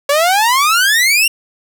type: exponential sweep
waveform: sawtooth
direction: up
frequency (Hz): 554.4 to 2829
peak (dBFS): -6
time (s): 0.09-1.28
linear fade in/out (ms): 5
effects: none

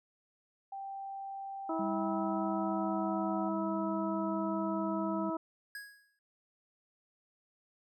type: tone with pitch glide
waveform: sine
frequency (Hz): 784 to 749.5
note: G5 to F#5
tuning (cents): 0 to +22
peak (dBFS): -39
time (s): 0.72-3.49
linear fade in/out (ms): 5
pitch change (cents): -78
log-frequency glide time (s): 2.07-3.13
type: harmonic tone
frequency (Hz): 324.3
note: E4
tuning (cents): -28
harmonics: 1 / 2 / 3 / 4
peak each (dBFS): -35 / -38 / -40 / -41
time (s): 1.69-5.37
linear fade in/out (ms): 5
type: tone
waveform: sine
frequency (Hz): 199.6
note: G3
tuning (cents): +32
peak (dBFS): -36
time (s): 1.79-5.3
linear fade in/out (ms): 5
type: tone with exponential decay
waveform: square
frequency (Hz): 1658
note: G#6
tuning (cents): -3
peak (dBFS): -40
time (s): 5.75-6.19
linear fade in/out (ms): 2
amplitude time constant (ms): 94
effects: none

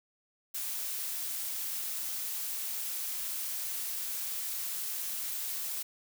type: noise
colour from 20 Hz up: blue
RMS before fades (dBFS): -36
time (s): 0.54-5.83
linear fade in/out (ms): 10
effects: none

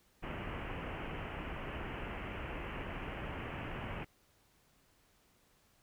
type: low-pass noise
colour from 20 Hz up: pink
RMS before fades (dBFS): -42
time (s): 0.22-4.05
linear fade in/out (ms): 20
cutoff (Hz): 3000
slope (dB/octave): 96
effects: pink hiss -70 dBFS RMS until 5.82 s

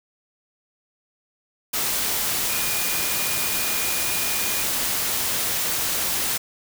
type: tone in noise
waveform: sine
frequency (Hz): 2437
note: D#7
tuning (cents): -37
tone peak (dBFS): -33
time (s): 2.49-4.63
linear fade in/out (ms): 10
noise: white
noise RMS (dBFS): -24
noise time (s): 1.73-6.38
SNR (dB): -12
effects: none

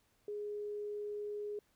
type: tone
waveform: sine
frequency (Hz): 415.3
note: G#4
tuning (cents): 0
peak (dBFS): -38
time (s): 0.28-1.59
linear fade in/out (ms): 2
effects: pink hiss -74 dBFS RMS until 1.75 s

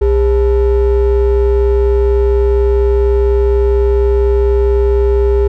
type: ring-modulated tone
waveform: triangle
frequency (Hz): 233.1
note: A#3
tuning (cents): 0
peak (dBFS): -3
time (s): 0.01-5.48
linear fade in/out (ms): 10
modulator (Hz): 171
effects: none

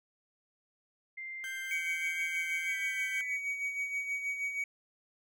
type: tone with pitch glide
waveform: sine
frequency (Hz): 2093 to 1993.9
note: C7 to B6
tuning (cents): 0 to +16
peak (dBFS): -39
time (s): 1.17-3.37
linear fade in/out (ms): 10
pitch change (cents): -84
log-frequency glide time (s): 2.66-2.74
type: tone with vibrato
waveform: 35% pulse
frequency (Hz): 1568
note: G6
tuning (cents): 0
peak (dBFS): -38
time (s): 1.44-3.21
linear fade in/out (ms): 0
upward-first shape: sine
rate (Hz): 1.7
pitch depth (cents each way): 10
type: noise with exponential growth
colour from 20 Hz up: violet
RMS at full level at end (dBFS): -47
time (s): 1.6-1.74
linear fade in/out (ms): 1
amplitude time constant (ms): 29
type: tone with tremolo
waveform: triangle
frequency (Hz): 2257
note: C#7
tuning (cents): +31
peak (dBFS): -29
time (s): 1.71-4.64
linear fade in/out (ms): 2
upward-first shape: sine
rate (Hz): 6.3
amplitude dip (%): 55
effects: none

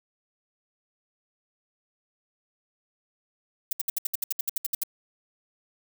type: noise bursts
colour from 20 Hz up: violet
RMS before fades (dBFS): -26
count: 14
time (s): 3.71-4.835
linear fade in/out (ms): 5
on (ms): 20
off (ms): 65
effects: none

